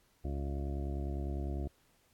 harmonic tone, 69.9 Hz, C#2, 15 cents sharp, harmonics 1 / 2 / 3 / 4 / 5 / 6 / 8 / 9 / 10, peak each -35 / -43 / -47 / -46 / -45 / -53 / -54 / -53 / -52 dBFS, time 0.24-1.68 s, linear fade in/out 10 ms, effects pink hiss -70 dBFS RMS until 2.13 s + AAC 64 kbps

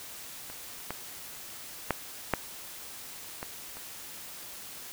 clicks, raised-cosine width 0.5 ms, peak -28 / -18 / -10 / -9 / -20 / -29 dBFS, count 6, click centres 0.5 / 0.906 / 1.907 / 2.337 / 3.429 / 3.77 s, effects white hiss -44 dBFS RMS until 4.92 s

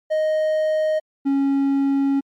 triangle tone pair in turn, 622.3 / 275.8 Hz, D#5 / C#4, 0 / -9 cents, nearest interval octave + major second, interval 1409 cents, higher first, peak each -15 / -14 dBFS, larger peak second, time 0.1-1 / 1.25-2.21 s, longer second, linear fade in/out 20 ms, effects MP3 64 kbps

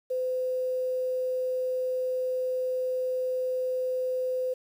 sine tone with quantisation, 510 Hz, C5, 44 cents flat, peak -26 dBFS, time 0.1-4.54 s, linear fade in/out 10 ms, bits 9, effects none

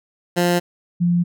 15% pulse / sine tone pair in turn, 175.4 / 174.09 Hz, F3 / F3, +8 / -5 cents, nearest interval unison, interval 13 cents, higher first, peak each -9 / -14 dBFS, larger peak first, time 0.36-0.6 / 1-1.24 s, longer neither, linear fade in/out 20 ms, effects none

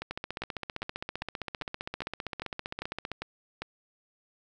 two click trains, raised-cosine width 0.3 ms, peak -18 / -19 dBFS, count 47 / 10, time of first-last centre 0.11-3.117 / 0.02-3.62 s, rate 15.3 / 2.5 Hz, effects none

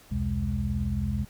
sine tone cluster, 64.3 / 82.6 / 126.7 / 206 Hz, C2 / E2 / B2 / G#3, -30 / +4 / +45 / -14 cents, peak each -31 dBFS, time 0.11-1.25 s, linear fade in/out 10 ms, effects pink hiss -54 dBFS RMS until 1.29 s

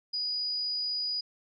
sine tone, 4922 Hz, D#8, 20 cents flat, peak -29 dBFS, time 0.13-1.21 s, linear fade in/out 10 ms, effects none

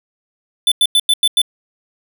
square tone bursts, 3509 Hz, A7, 5 cents flat, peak -10 dBFS, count 6, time 0.67-1.417 s, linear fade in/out 2 ms, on 47 ms, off 93 ms, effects none

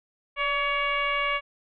sine tone with frequency modulation, 1691 Hz, G#6, 31 cents sharp, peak -23 dBFS, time 0.36-1.41 s, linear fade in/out 50 ms, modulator 556 Hz, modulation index 1.9, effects none

